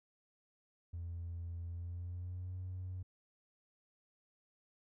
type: tone with pitch glide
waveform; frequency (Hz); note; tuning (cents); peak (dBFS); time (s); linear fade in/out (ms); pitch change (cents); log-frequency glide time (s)
triangle; 85.3 to 91.95; F2 to F#2; -40 to -10; -37; 0.93-3.03; 10; +130; 1.68-2.57
effects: tanh soft clip ceiling -37 dBFS